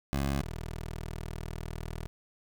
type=tone pair in turn; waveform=15% pulse; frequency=69.2 / 40.11 Hz; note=C#2 / E1; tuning=-2 / -47 cents; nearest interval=major sixth; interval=945 cents; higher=first; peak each=-22 / -30 dBFS; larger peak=first; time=0.13-0.41 / 0.41-2.07 s; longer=second; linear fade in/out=0 ms; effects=none